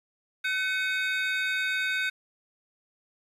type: tone cluster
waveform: triangle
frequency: 1518 / 2214 / 2527 / 3707 Hz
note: F#6 / C#7 / D#7 / A#7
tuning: +44 / -3 / +26 / -10 cents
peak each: -26 / -32 / -33 / -33 dBFS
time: 0.44-2.1 s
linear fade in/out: 10 ms
effects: resampled to 32000 Hz + 9-bit